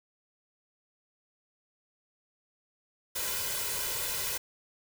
white noise with comb filter, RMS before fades -33 dBFS, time 3.15-4.38 s, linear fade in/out 10 ms, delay 2 ms, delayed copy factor +0.75, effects none

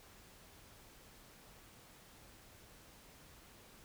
silence, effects pink hiss -60 dBFS RMS until 3.84 s

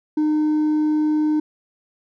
triangle tone with hard clipping, 305.3 Hz, D#4, 33 cents flat, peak -15 dBFS, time 0.17-1.4 s, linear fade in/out 5 ms, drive 1 dB, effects none

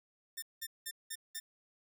5% pulse tone bursts, 1799 Hz, A6, 38 cents sharp, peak -28 dBFS, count 5, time 0.37-1.4 s, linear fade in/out 10 ms, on 54 ms, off 190 ms, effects none

